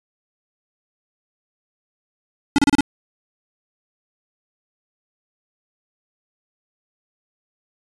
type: tone bursts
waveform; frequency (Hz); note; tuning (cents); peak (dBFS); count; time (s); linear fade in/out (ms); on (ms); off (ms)
square; 284.5; C#4; +45; -12; 5; 2.56-2.807; 0; 23; 33
effects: resampled to 22050 Hz